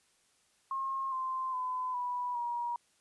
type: tone with pitch steps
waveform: sine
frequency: 1074 / 1042.8 / 1012.6 / 983.2 / 954.6 Hz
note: C6 / C6 / B5 / B5 / A#5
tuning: +45 / -6 / +43 / -8 / +41 cents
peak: -32 dBFS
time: 0.71-2.76 s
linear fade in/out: 2 ms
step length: 410 ms
effects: white hiss -70 dBFS RMS until 3 s + resampled to 24000 Hz